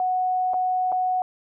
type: tone with dropouts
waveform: sine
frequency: 738 Hz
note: F#5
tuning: 5 cents flat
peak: -20 dBFS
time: 0-1.22 s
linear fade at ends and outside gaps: 1 ms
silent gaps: 0.535-0.541 / 0.919-0.924 s
effects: none